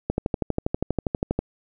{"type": "click train", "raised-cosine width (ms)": 2, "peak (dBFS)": -9, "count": 17, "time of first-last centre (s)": [0.1, 1.39], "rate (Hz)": 12.4, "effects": []}